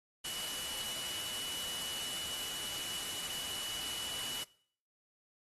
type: tone in noise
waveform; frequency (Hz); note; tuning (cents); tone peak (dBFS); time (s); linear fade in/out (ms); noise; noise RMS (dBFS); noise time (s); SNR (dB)
sine; 2950; F#7; -6; -41; 0.24-4.44; 10; white; -41; 0.24-4.44; -3
effects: noise-tail reverb RT60 0.6 s tail -22 dB re dry + AAC 32 kbps